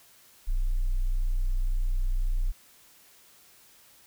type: tone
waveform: sine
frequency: 30.93 Hz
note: B0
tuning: 3 cents sharp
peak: -21 dBFS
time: 0.47-2.52 s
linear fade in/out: 20 ms
effects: tanh soft clip ceiling -21 dBFS + white hiss -57 dBFS RMS until 4.06 s